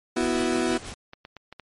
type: chord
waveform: 35% pulse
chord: B suspended fourth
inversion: none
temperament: equal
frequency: 246.9 / 329.6 / 370 Hz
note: B3 / E4 / F#4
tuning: 0 / 0 / 0 cents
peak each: -25 dBFS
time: 0.16-0.78 s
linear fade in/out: 10 ms
type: noise with tremolo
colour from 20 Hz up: pink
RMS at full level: -36 dBFS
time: 0.2-0.94 s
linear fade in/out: 0 ms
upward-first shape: triangle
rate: 6.2 Hz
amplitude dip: 60%
type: clicks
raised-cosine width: 0.3 ms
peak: -25 dBFS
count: 5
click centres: 1.134 / 1.251 / 1.367 / 1.526 / 1.597 s
effects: MP3 48 kbps